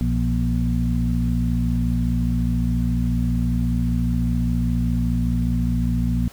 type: harmonic tone with a mistuned harmonic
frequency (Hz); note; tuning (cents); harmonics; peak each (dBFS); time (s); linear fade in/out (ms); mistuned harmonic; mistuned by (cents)
59.7; A#1; +42; 1 / 2 / 3 / 4; -22 / -24 / -25 / -24; 0.01-6.28; 0; 3; -52
effects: pink hiss -46 dBFS RMS until 6.32 s